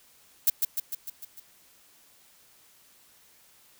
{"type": "noise with echo", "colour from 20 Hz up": "violet", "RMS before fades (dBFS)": -20, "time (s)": [0.47, 0.5], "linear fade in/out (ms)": 5, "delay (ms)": 150, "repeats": 6, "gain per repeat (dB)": -4, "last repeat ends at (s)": 1.4, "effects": ["white hiss -59 dBFS RMS until 3.79 s"]}